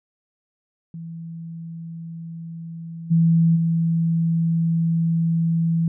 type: tone with level steps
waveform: sine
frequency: 165.5 Hz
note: E3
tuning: 7 cents sharp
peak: -31 / -13 / -17 dBFS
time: 0.94-5.88 s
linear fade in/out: 2 ms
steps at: 3.1 / 3.55 s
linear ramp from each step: 20 ms
effects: none